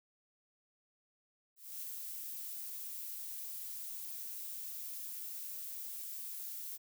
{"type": "noise with ADSR envelope", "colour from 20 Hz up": "violet", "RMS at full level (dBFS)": -42, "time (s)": [1.56, 6.78], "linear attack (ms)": 270, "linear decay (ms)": 5, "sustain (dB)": -2, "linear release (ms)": 27, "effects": []}